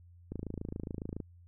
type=click train; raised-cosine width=3 ms; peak=-25 dBFS; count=25; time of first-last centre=0.32-1.202 s; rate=27.2 Hz; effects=added 87 Hz sine -54 dBFS peak until 1.47 s